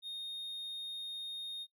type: tone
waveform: triangle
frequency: 3698 Hz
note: A#7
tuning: 15 cents flat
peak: -38 dBFS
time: 0.02-1.67 s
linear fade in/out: 50 ms
effects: noise-tail reverb RT60 0.1 s tail -23 dB re dry

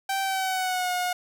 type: tone with pitch glide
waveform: sawtooth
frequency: 778 to 721.7 Hz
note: G5 to F#5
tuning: -13 to -43 cents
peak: -21 dBFS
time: 0.09-1.13 s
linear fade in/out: 5 ms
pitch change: -130 cents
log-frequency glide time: 0.21-0.92 s
effects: none

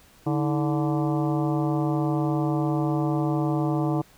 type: harmonic tone with a mistuned harmonic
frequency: 145.7 Hz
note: D3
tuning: 13 cents flat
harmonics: 1 / 2 / 3 / 4 / 5 / 6 / 7 / 8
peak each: -25 / -25 / -34 / -35 / -33 / -37 / -39 / -40 dBFS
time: 0.26-4.02 s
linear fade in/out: 10 ms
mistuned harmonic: 2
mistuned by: +150 cents
effects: pink hiss -55 dBFS RMS until 4.17 s

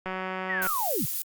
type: click train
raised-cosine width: 0.5 ms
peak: -18 dBFS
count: 115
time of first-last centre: 0.06-0.67 s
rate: 187 Hz
type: linear sweep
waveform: sine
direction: down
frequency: 1975.5 to 98.2 Hz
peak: -27 dBFS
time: 0.49-1.06 s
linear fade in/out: 10 ms
type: noise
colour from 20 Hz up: violet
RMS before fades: -30 dBFS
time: 0.62-1.22 s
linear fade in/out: 0 ms
effects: Opus 48 kbps

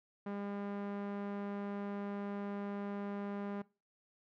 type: tone with low-pass filter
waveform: sawtooth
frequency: 201.8 Hz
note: G#3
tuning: 49 cents flat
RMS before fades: -41 dBFS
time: 0.26-3.62 s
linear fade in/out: 5 ms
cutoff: 1500 Hz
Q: 0.8
effects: noise-tail reverb RT60 0.3 s tail -21 dB re dry

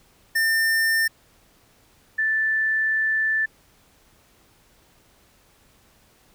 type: tone pair in turn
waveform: square / sine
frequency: 1800 / 1760.9 Hz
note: A6 / A6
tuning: +39 / +1 cents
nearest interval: unison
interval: 38 cents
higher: first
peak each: -19 dBFS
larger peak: neither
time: 0.35-1.08 / 2.18-3.46 s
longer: second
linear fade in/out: 10 ms
effects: pink hiss -58 dBFS RMS until 6.34 s

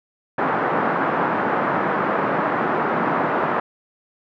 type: band-pass noise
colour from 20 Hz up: white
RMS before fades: -21 dBFS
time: 0.38-3.6 s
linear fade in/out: 5 ms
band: 150 to 1400 Hz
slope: 24 dB/octave
effects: none

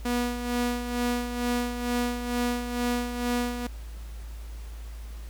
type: tone with tremolo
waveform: sawtooth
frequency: 242.9 Hz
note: B3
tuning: 29 cents flat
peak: -20 dBFS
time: 0.05-3.67 s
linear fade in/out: 5 ms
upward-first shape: sine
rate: 2.2 Hz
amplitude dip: 60%
effects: added 55 Hz sine -36 dBFS peak until 5.29 s + pink hiss -52 dBFS RMS until 5.29 s

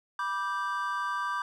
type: chord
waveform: triangle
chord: G major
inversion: first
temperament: just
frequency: 980 / 1176 / 1568 Hz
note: B5 / D6 / G6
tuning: -14 / +2 / 0 cents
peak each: -33 / -30 / -33 dBFS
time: 0.19-1.42 s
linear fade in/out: 2 ms
effects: none

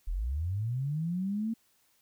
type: linear sweep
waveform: sine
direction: up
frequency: 35.02 to 230 Hz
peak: -29 dBFS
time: 0.07-1.54 s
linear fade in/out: 10 ms
effects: white hiss -69 dBFS RMS until 2.01 s

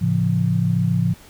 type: chord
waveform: sine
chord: A augmented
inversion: none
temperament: just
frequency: 110 / 137.5 / 171.88 Hz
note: A2 / C#3 / E#3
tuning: 0 / -14 / -27 cents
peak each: -21 / -22 / -19 dBFS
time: 0.01-1.14 s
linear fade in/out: 10 ms
effects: pink hiss -47 dBFS RMS until 1.29 s

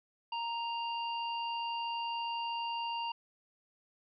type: harmonic tone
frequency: 932.3 Hz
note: A#5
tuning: in tune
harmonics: 1 / 3 / 5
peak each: -35 / -40 / -49 dBFS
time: 0.32-3.12 s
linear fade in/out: 5 ms
effects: none

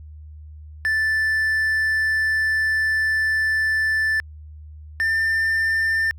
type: tone pair in turn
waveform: triangle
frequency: 1760 / 1791.8 Hz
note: A6 / A6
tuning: 0 / +31 cents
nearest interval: unison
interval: 31 cents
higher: second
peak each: -16 dBFS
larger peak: neither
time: 0.85-4.2 / 5-6.11 s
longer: first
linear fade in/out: 0 ms
effects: added 76 Hz sine -37 dBFS peak until 6.18 s

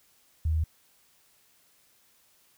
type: tone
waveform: sine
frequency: 79 Hz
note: D#2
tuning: 27 cents sharp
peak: -23 dBFS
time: 0.45-0.64 s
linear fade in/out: 5 ms
effects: white hiss -64 dBFS RMS until 2.57 s

